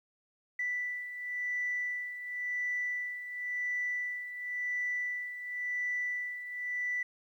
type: beating tone pair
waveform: sine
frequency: 1975.5 / 1976.44 Hz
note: B6 / B6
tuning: 0 / +1 cents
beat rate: 0.94 Hz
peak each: -33 / -39 dBFS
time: 0.59-7.03 s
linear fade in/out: 5 ms
effects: tanh soft clip ceiling -25 dBFS + 11-bit